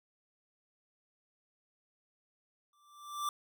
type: tone with exponential growth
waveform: square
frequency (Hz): 1174.7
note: D6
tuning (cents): 0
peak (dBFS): -31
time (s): 2.73-3.29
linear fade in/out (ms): 2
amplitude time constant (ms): 120
effects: none